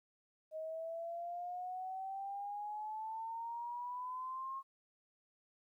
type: exponential sweep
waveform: sine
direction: up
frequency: 626 to 1083 Hz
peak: -40 dBFS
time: 0.51-4.63 s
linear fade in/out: 50 ms
effects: 13-bit